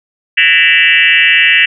sine tone with frequency modulation, 2320 Hz, D7, 22 cents flat, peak -5 dBFS, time 0.37-1.66 s, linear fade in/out 10 ms, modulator 164 Hz, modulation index 3.6, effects none

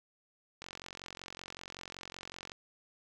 click train, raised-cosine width 0.2 ms, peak -26 dBFS, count 87, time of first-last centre 0.62-2.518 s, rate 45.3 Hz, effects 11-bit

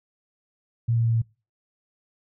sine tone with pitch steps, 116.54 / 115.73 / 114.94 / 114.14 Hz, A#2 / A#2 / A#2 / A#2, 0 / -12 / -24 / -36 cents, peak -19 dBFS, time 0.88-1.22 s, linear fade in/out 10 ms, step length 85 ms, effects noise-tail reverb RT60 0.3 s tail -23 dB re dry

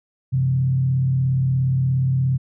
sine tone with frequency modulation, 131.1 Hz, C3, 4 cents sharp, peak -16 dBFS, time 0.32-2.38 s, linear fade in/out 20 ms, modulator 37 Hz, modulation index 0.43, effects none

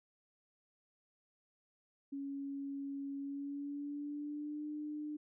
sine tone with pitch glide, 278.1 to 299.8 Hz, C#4 to D4, +6 to +36 cents, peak -39 dBFS, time 2.12-5.17 s, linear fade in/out 10 ms, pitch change +130 cents, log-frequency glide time 3.18-4.65 s, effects none

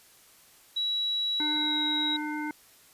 sine tone with pitch glide, 3900 to 3842 Hz, B7 to B7, -23 to -48 cents, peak -26 dBFS, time 0.76-2.17 s, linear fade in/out 10 ms, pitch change -25 cents, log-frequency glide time 1.51-1.79 s
harmonic tone, 301.4 Hz, D4, 45 cents sharp, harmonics 1 / 3 / 5 / 7, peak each -32 / -37 / -39 / -40 dBFS, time 1.4-2.51 s, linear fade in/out 2 ms
effects white hiss -57 dBFS RMS until 2.93 s + resampled to 32000 Hz

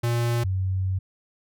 square / sine tone pair in turn, 118.5 / 94.25 Hz, A#2 / F#2, +29 / +32 cents, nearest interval major third, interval 397 cents, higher first, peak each -22 / -22 dBFS, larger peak neither, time 0.03-0.44 / 0.44-0.99 s, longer second, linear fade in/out 10 ms, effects none

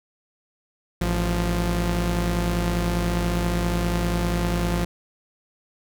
sawtooth tone pair together, 54.81 / 174.61 Hz, A1 / F3, -6 / 0 cents, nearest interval octave + minor sixth, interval 2006 cents, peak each -20 dBFS, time 1.01-4.85 s, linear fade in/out 5 ms, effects none

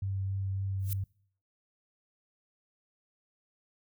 sine tone with vibrato, 96.9 Hz, G2, 20 cents flat, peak -30 dBFS, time 0.02-1.04 s, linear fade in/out 5 ms, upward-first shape triangle, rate 3.6 Hz, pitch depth 13 cents each way
violet noise with exponential growth, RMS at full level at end -34 dBFS, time 0.79-0.93 s, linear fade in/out 0 ms, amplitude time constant 29 ms
effects noise-tail reverb RT60 0.6 s tail -26 dB re dry

